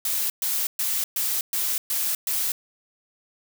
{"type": "noise bursts", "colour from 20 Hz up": "blue", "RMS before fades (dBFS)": -25, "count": 7, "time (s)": [0.05, 2.52], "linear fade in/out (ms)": 2, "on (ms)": 250, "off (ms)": 120, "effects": []}